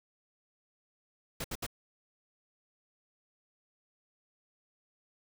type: noise bursts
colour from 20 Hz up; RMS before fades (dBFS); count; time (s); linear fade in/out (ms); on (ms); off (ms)
pink; -37; 3; 1.4-1.665; 5; 43; 68
effects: none